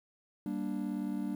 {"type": "chord", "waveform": "triangle", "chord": "G minor", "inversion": "none", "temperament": "just", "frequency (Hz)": [196, 235.2, 294], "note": ["G3", "Bb3", "D4"], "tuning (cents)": [0, 16, 2], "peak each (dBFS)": [-35, -36, -35], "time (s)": [0.46, 1.35], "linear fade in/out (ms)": 2, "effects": ["10-bit"]}